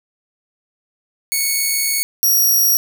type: tone pair in turn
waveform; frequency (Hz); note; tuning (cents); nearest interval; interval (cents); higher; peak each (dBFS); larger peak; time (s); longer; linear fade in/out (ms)
5% pulse; 2217 / 5681; C#7 / F8; 0 / +29; octave + major third; 1629; second; -6; neither; 1.32-2.03 / 2.23-2.77; first; 0
effects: none